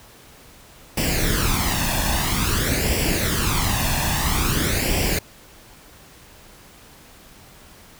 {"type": "noise with flanger", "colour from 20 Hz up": "pink", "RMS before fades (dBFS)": -21, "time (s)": [0.97, 5.19], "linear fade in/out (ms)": 5, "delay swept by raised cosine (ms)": [0.38, 1.16], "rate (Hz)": 0.5, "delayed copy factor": 0.65, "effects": ["pink hiss -47 dBFS RMS until 7.99 s"]}